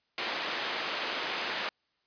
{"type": "band-pass noise", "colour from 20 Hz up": "white", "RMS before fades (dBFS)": -34, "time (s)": [0.18, 1.69], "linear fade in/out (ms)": 0, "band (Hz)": [310, 3300], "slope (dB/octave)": 12, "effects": ["white hiss -75 dBFS RMS until 2.06 s", "resampled to 11025 Hz"]}